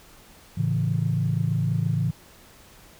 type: chord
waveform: sine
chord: A major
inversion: none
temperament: equal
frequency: 110 / 138.59 / 164.81 Hz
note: A2 / C#3 / E3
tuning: 0 / 0 / 0 cents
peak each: -25 dBFS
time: 0.57-2.11 s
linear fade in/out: 10 ms
effects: tanh soft clip ceiling -12 dBFS + pink hiss -51 dBFS RMS until 2.99 s